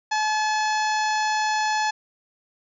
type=harmonic tone; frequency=858 Hz; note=A5; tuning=44 cents flat; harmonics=1 / 2 / 3 / 4 / 5 / 6 / 7 / 8; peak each=-22 / -27 / -34 / -38 / -34 / -37 / -37 / -40 dBFS; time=0.11-1.91 s; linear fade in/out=10 ms; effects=none